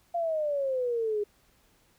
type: exponential sweep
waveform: sine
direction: down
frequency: 697 to 407.8 Hz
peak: -26 dBFS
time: 0.14-1.24 s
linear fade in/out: 10 ms
effects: pink hiss -65 dBFS RMS until 1.98 s